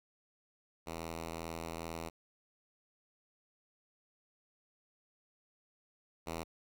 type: tone pair in turn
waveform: 5% pulse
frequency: 82.41 / 82.41 Hz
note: E2 / E2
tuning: 0 / 0 cents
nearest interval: unison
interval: 0 cents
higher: neither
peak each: -29 / -27 dBFS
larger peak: second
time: 0.86-2.1 / 6.26-6.44 s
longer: first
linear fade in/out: 20 ms
effects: none